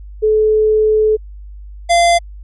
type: tone pair in turn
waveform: sine / square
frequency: 431.6 / 688 Hz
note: A4 / F5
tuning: -33 / -26 cents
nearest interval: minor sixth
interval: 807 cents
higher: second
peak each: -9 dBFS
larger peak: neither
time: 0.22-1.17 / 1.89-2.19 s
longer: first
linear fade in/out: 20 ms
effects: added 50 Hz sine -30 dBFS peak until 2.43 s + resampled to 24000 Hz